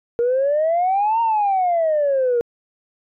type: exponential two-way sweep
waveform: sine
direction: up then down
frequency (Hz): 466.2 to 932.3 to 466.2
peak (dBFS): -14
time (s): 0.19-2.41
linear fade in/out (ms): 0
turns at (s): 1.21
effects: tanh soft clip ceiling -12 dBFS